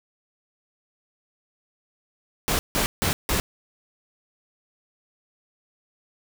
pink noise bursts, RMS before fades -23 dBFS, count 4, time 2.48-3.4 s, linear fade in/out 0 ms, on 110 ms, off 160 ms, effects none

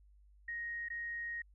sine tone with dropouts, 1873 Hz, A#6, 8 cents sharp, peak -38 dBFS, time 0.48-1.42 s, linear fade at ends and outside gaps 5 ms, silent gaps 0.886-0.901 s, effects added 50 Hz sine -60 dBFS peak until 1.54 s

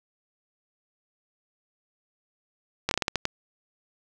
slowing click train, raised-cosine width 0.2 ms, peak -7 dBFS, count 8, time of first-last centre 2.89-3.254 s, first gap 22 ms, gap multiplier 1.28, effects none

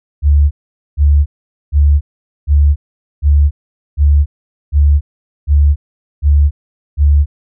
sine tone bursts, 72.6 Hz, D2, 19 cents flat, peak -5 dBFS, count 10, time 0.22-7.26 s, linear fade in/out 50 ms, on 290 ms, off 460 ms, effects none

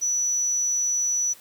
sine tone, 5920 Hz, F#8, in tune, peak -21 dBFS, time 0.01-1.34 s, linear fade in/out 20 ms, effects white hiss -50 dBFS RMS until 1.4 s + high-pass 60 Hz 12 dB/octave

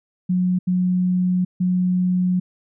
sine tone bursts at uneven times, 181.7 Hz, F#3, 31 cents flat, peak -16 dBFS, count 3, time 0.29-0.59 / 0.67-1.45 / 1.6-2.4 s, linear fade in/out 10 ms, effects none

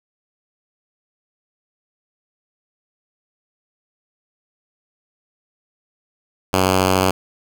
5% pulse tone, 93.8 Hz, F#2, 24 cents sharp, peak -3 dBFS, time 6.53-7.11 s, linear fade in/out 5 ms, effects none

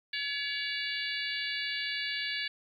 harmonic tone with a mistuned harmonic, 567 Hz, C#5, 39 cents sharp, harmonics 3 / 4 / 5 / 6 / 7 / 8, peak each -37 / -38 / -39 / -40 / -40 / -41 dBFS, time 0.13-2.48 s, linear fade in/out 5 ms, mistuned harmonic 6, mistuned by +33 cents, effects 11-bit

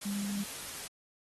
sine tone in noise, 201.5 Hz, G3, 48 cents sharp, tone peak -32 dBFS, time 0.05-0.44 s, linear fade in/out 10 ms, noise white, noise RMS -42 dBFS, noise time 0.01-0.88 s, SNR +7 dB, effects AAC 32 kbps

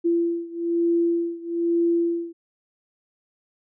sine beating tone pair, 339.1 / 340.2 Hz, E4 / F4, +49 / -45 cents, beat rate 1.1 Hz, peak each -22 / -24 dBFS, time 0.04-2.33 s, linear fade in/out 20 ms, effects none

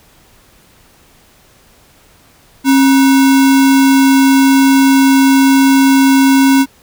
sine tone with sample-and-hold, 269.9 Hz, C#4, 46 cents flat, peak -5 dBFS, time 2.64-6.66 s, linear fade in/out 50 ms, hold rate 1225 Hz, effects pink hiss -47 dBFS RMS until 6.82 s

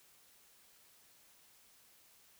silence, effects white hiss -65 dBFS RMS until 2.39 s

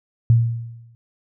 sine tone with exponential decay, 116.2 Hz, A#2, 5 cents flat, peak -8 dBFS, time 0.3-0.95 s, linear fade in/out 0 ms, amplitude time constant 140 ms, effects none

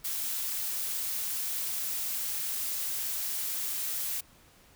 blue noise, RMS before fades -33 dBFS, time 0.04-4.21 s, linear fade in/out 10 ms, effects pink hiss -59 dBFS RMS until 4.75 s

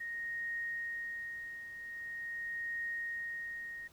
sine tone with tremolo, 1864.7 Hz, A#6, in tune, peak -35 dBFS, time 0-3.88 s, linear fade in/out 10 ms, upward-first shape triangle, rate 0.44 Hz, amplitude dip 65%, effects pink hiss -64 dBFS RMS until 3.92 s

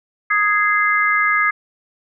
harmonic tone, 415.3 Hz, G#4, in tune, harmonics 3 / 4 / 5, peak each -18 / -18 / -18 dBFS, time 0.3-1.51 s, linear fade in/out 10 ms, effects none

